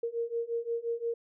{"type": "beating tone pair", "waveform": "sine", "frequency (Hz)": [462.8, 468.5], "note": ["A#4", "A#4"], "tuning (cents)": [-13, 9], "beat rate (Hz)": 5.7, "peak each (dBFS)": [-34, -33], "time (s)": [0.03, 1.14], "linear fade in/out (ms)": 5, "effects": []}